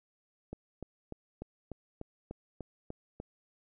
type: click train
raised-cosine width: 2 ms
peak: -27 dBFS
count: 10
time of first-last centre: 0.53-3.201 s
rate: 3.37 Hz
effects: none